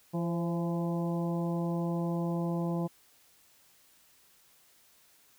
harmonic tone with a mistuned harmonic, 169.7 Hz, F3, 49 cents flat, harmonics 1 / 2 / 3 / 4 / 5 / 6, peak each -30 / -36 / -40 / -42 / -44 / -46 dBFS, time 0.13-2.88 s, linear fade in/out 20 ms, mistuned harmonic 3, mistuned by +41 cents, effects white hiss -63 dBFS RMS until 5.38 s

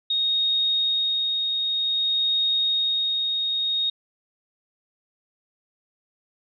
sine tone with tremolo, 3729 Hz, A#7, in tune, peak -19 dBFS, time 0.1-3.9 s, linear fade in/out 5 ms, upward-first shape sine, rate 0.53 Hz, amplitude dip 30%, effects none

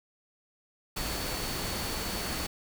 sine tone in noise, 4454 Hz, C#8, 7 cents sharp, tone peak -41 dBFS, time 0.96-2.47 s, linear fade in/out 10 ms, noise pink, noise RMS -34 dBFS, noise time 0.96-2.47 s, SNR -10 dB, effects none

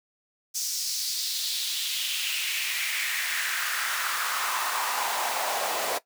pink noise with high-pass filter sweep, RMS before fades -29 dBFS, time 0.54-5.99 s, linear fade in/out 20 ms, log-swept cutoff 5900 to 590 Hz, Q 2.8, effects noise-tail reverb RT60 0.1 s tail -17 dB re dry

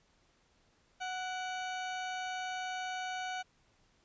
harmonic tone with a mistuned harmonic, 740 Hz, F#5, in tune, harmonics 1 / 2 / 3 / 4 / 5 / 6 / 8 / 9, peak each -38 / -42 / -47 / -47 / -53 / -55 / -55 / -55 dBFS, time 1-3.43 s, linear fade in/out 20 ms, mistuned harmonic 3, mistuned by +63 cents, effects pink hiss -70 dBFS RMS until 4.04 s + resampled to 16000 Hz

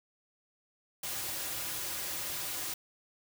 white noise with comb filter, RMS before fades -37 dBFS, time 1.03-2.74 s, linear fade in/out 5 ms, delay 4.5 ms, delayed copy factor -0.55, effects none

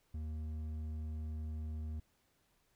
sine tone with hard clipping, 77.78 Hz, D#2, in tune, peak -40 dBFS, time 0.14-2 s, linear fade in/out 5 ms, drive 6 dB, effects pink hiss -75 dBFS RMS until 2.75 s

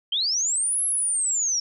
sine linear two-way sweep, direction up then down, 3027 to 11175 to 5460 Hz, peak -21 dBFS, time 0.12-1.6 s, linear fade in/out 5 ms, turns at 0.84 s, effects none

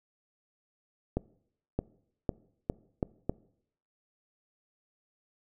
accelerating click train, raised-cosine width 2 ms, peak -15 dBFS, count 6, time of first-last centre 1.17-3.295 s, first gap 620 ms, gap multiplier 0.81, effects noise-tail reverb RT60 0.7 s tail -22 dB re dry

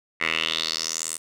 10% pulse tone with band-pass filter sweep, 80.7 Hz, E2, 36 cents flat, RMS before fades -27 dBFS, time 0.2-1.18 s, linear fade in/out 20 ms, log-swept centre 2100 to 9000 Hz, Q 4, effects none

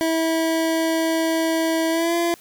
25% pulse tone with pitch glide, 325.1 to 340.7 Hz, E4 to F4, -24 to -43 cents, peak -15 dBFS, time 0.01-2.34 s, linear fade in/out 0 ms, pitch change +81 cents, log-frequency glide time 1.9-2.15 s, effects white hiss -49 dBFS RMS until 2.4 s

